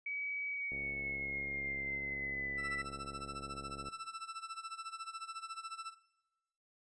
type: tone with pitch glide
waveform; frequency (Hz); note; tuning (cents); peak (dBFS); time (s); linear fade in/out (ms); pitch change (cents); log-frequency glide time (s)
sine; 2274 to 1979.6; C#7 to B6; +44 to +4; -37; 0.06-2.82; 5; -240; 0.49-2.65
type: click train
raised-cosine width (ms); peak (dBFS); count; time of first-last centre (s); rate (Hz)
2; -36; 220; 0.72-3.885; 69.2
type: tone with tremolo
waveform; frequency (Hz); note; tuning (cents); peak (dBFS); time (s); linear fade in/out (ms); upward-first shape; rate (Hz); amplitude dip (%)
40% pulse; 1329; E6; +14; -39; 2.57-5.95; 50; sine; 14; 85
effects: noise-tail reverb RT60 1.0 s tail -18 dB re dry + resampled to 22050 Hz